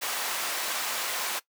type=high-pass noise; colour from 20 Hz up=pink; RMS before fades=-31 dBFS; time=0.01-1.4 s; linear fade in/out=20 ms; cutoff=780 Hz; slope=12 dB/octave; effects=noise-tail reverb RT60 0.1 s tail -19 dB re dry